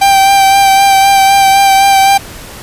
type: tone with vibrato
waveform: 45% pulse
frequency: 784 Hz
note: G5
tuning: in tune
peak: -4 dBFS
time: 0.01-2.18 s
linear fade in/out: 10 ms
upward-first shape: sine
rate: 3.9 Hz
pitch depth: 20 cents each way
effects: pink hiss -29 dBFS RMS until 2.62 s + resampled to 32000 Hz